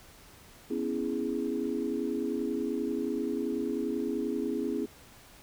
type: chord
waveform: sine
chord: C# minor seventh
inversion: third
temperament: equal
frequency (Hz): 246.9 / 277.2 / 329.6 / 415.3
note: B3 / C#4 / E4 / G#4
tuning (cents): 0 / 0 / 0 / 0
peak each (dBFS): -34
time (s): 0.7-4.86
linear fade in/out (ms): 10
effects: tanh soft clip ceiling -18 dBFS + pink hiss -54 dBFS RMS until 5.42 s